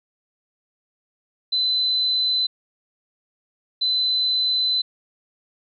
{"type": "tone bursts at uneven times", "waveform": "sine", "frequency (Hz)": 4028, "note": "B7", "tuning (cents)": 33, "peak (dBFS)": -18, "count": 2, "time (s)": [[1.52, 2.47], [3.81, 4.82]], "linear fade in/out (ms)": 10, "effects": []}